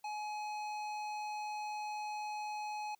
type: tone with hard clipping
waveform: sine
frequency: 844 Hz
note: G#5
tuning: 28 cents sharp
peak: -40 dBFS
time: 0.04-2.95 s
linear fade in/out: 5 ms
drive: 13 dB
effects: white hiss -75 dBFS RMS until 2.99 s